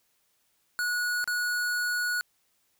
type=tone with dropouts; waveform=square; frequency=1460 Hz; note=F#6; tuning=24 cents flat; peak=-27 dBFS; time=0.79-2.21 s; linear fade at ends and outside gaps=0 ms; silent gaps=1.242-1.276 s; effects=white hiss -71 dBFS RMS until 2.79 s